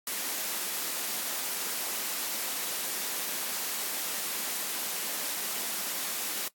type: high-pass noise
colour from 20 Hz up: white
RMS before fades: -33 dBFS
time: 0.07-6.48 s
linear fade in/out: 2 ms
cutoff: 190 Hz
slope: 24 dB/octave
effects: noise-tail reverb RT60 0.1 s tail -19 dB re dry + AAC 64 kbps